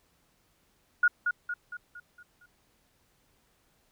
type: tone with echo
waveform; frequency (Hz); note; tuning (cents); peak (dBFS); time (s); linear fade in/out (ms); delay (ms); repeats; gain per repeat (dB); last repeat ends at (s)
sine; 1440; F#6; -47; -18; 1.03-1.08; 5; 230; 6; -6; 2.46
effects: pink hiss -69 dBFS RMS until 3.91 s